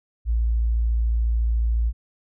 sine tone, 57 Hz, A#1, 38 cents flat, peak -18 dBFS, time 0.25-1.93 s, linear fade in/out 50 ms, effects none

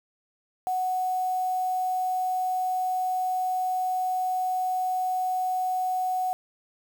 sine tone with quantisation, 740 Hz, F#5, in tune, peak -24 dBFS, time 0.67-6.33 s, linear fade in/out 0 ms, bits 7, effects none

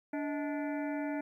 harmonic tone with a mistuned harmonic, 290.9 Hz, D4, 16 cents flat, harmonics 1 / 2 / 3 / 5 / 6 / 7 / 8, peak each -34 / -40 / -44 / -48 / -50 / -51 / -52 dBFS, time 0.13-1.21 s, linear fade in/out 5 ms, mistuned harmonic 2, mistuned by +140 cents, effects 12-bit

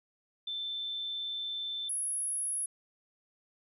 sine tone pair in turn, 3541 / 10728 Hz, A7 / E9, +10 / +29 cents, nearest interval octave + perfect fifth, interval 1919 cents, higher second, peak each -34 / -31 dBFS, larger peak second, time 0.47-1.89 / 1.89-2.66 s, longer first, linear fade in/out 5 ms, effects none

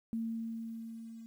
sine tone with level ramp, 226.9 Hz, A#3, 47 cents flat, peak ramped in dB -32 to -46 dBFS, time 0.13-1.26 s, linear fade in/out 0 ms, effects 11-bit

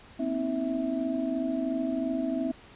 sine tone cluster, 239.9 / 262.8 / 316.3 / 656 Hz, A#3 / C4 / D#4 / E5, +50 / +8 / +29 / -9 cents, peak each -36 / -29 / -33 / -34 dBFS, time 0.19-2.52 s, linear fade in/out 10 ms, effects pink hiss -52 dBFS RMS until 2.75 s + resampled to 8000 Hz

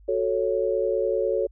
sine chord, F# minor, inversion none, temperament equal, 370 / 440 / 554.4 Hz, F#4 / A4 / C#5, 0 / 0 / 0 cents, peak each -27 / -25 / -25 dBFS, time 0.08-1.47 s, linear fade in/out 10 ms, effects added 50 Hz sine -48 dBFS peak until 1.51 s

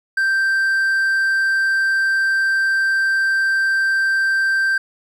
triangle tone, 1568 Hz, G6, in tune, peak -13 dBFS, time 0.17-4.78 s, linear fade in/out 5 ms, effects none

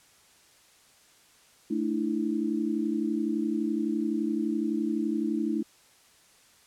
sine chord, A suspended fourth, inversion none, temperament equal with one note detuned, 220 / 297.8 / 329.6 Hz, A3 / D4 / E4, 0 / +24 / 0 cents, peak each -30 dBFS, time 1.7-5.63 s, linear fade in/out 10 ms, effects white hiss -59 dBFS RMS until 6.66 s + low-pass 10000 Hz 12 dB/octave

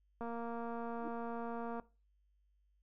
click train, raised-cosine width 1 ms, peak -30 dBFS, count 371, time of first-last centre 0.21-1.798 s, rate 233 Hz
sine tone with exponential growth, 307.5 Hz, D#4, 20 cents flat, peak -38 dBFS, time 0.96-1.08 s, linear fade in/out 2 ms, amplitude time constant 24 ms
effects noise-tail reverb RT60 0.3 s tail -19 dB re dry + added 50 Hz sine -70 dBFS peak until 2.82 s

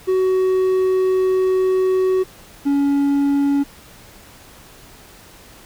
triangle tone pair in turn, 374.3 / 281.7 Hz, F#4 / C#4, +20 / +28 cents, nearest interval perfect fourth, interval 492 cents, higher first, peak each -12 dBFS, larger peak neither, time 0.07-2.24 / 2.65-3.64 s, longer first, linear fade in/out 20 ms, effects pink hiss -44 dBFS RMS until 5.65 s

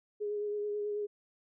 sine tone with vibrato, 415.3 Hz, G#4, in tune, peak -32 dBFS, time 0.2-1.07 s, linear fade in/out 20 ms, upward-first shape sine, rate 9.2 Hz, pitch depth 19 cents each way, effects none

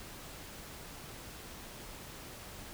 silence, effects pink hiss -48 dBFS RMS until 2.73 s

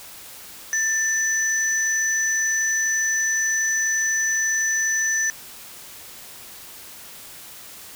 sine tone pair together, 1779 / 5984 Hz, A6 / F#8, +19 / +19 cents, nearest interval octave + major sixth, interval 2100 cents, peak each -22 dBFS, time 0.73-5.3 s, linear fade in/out 0 ms, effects white hiss -41 dBFS RMS until 7.95 s

